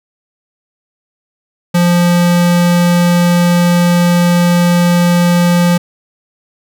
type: tone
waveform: square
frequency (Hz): 174.61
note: F3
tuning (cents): 0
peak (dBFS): -8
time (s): 1.74-5.78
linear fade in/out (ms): 10
effects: none